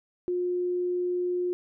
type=tone; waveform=sine; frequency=357.4 Hz; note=F4; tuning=40 cents sharp; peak=-25 dBFS; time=0.28-1.53 s; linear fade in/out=0 ms; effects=none